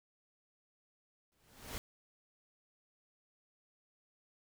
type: noise with exponential growth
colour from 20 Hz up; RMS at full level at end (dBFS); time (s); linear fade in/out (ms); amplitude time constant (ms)
pink; -40; 1.32-1.78; 0; 98
effects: none